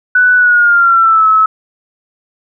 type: tone with pitch glide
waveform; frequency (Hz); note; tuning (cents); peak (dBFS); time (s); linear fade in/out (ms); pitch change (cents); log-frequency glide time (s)
sine; 1488 to 1295.4; F#6 to E6; +9 to -31; -5; 0.15-1.46; 5; -240; 0.36-1.27
effects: none